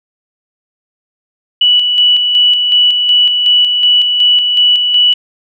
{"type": "tone with tremolo", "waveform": "sine", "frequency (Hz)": 2952, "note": "F#7", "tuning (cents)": -5, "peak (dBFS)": -5, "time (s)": [1.61, 5.14], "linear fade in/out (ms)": 5, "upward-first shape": "square", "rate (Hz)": 2.7, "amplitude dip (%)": 40, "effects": []}